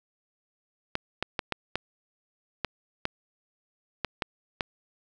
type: clicks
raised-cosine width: 0.3 ms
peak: -11 dBFS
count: 10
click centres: 0.954 / 1.226 / 1.392 / 1.523 / 1.756 / 2.647 / 3.054 / 4.047 / 4.222 / 4.608 s
effects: none